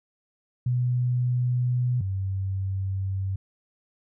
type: tone pair in turn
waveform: sine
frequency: 123.9 / 96.14 Hz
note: B2 / G2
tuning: +6 / -33 cents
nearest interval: major third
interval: 439 cents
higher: first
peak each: -21 / -25 dBFS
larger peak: first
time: 0.66-2.01 / 2.01-3.36 s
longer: neither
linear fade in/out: 5 ms
effects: none